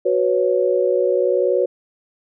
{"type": "chord", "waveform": "sine", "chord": "F# suspended fourth", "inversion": "none", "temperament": "equal", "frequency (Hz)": [370, 493.9, 554.4], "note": ["F#4", "B4", "C#5"], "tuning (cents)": [0, 0, 0], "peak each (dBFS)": -19, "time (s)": [0.05, 1.66], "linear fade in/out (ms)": 10, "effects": []}